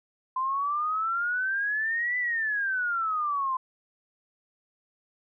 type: exponential two-way sweep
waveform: sine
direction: up then down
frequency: 1026 to 2001 to 1026 Hz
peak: -25 dBFS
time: 0.36-3.57 s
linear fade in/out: 5 ms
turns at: 2.18 s
effects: none